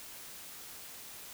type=silence; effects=white hiss -48 dBFS RMS until 1.33 s